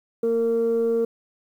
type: tone pair together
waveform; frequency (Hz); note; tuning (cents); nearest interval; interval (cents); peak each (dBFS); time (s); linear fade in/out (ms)
sine; 230.6 / 460; A#3 / A#4; -19 / -23; octave; 1196; -26 / -18; 0.23-1.05; 5
effects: tanh soft clip ceiling -15 dBFS + 9-bit